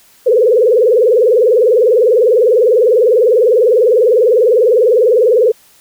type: tone with vibrato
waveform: sine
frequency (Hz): 466.2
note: A#4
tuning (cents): 0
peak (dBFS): -6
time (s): 0.26-5.52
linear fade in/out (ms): 10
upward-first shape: sine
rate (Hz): 20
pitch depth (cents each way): 190
effects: white hiss -47 dBFS RMS until 5.8 s